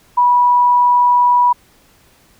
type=tone; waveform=sine; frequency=977 Hz; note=B5; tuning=19 cents flat; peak=-8 dBFS; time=0.17-1.53 s; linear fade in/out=10 ms; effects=pink hiss -51 dBFS RMS until 2.39 s